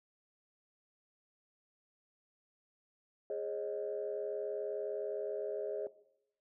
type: chord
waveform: sine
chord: Ab suspended fourth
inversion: none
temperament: equal with one note detuned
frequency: 415.3 / 542.6 / 622.3 Hz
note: Ab4 / Db5 / Eb5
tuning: 0 / -37 / 0 cents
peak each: -38 / -39 / -40 dBFS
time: 3.3-5.87 s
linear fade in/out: 2 ms
effects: noise-tail reverb RT60 0.8 s tail -18 dB re dry + tanh soft clip ceiling -27 dBFS